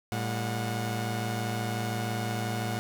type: tone cluster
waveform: sawtooth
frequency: 113 / 200.2 / 728 Hz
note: A2 / G3 / F#5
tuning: +47 / +37 / -28 cents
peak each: -27 / -33 / -32 dBFS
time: 0.12-2.79 s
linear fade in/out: 0 ms
effects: none